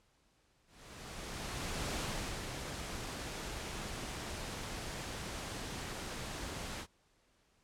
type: noise with ADSR envelope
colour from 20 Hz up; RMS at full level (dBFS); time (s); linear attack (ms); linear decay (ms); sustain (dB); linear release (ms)
pink; -37; 0.66-6.87; 1300; 460; -5; 62
effects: pink hiss -72 dBFS RMS until 7.63 s + low-pass 9000 Hz 12 dB/octave